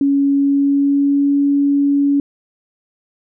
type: tone with pitch glide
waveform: sine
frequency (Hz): 279.3 to 282.7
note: C#4 to C#4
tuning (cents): +13 to +34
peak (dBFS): -11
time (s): 0.01-2.2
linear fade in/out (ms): 2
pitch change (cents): +21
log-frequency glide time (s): 0.36-1.37
effects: none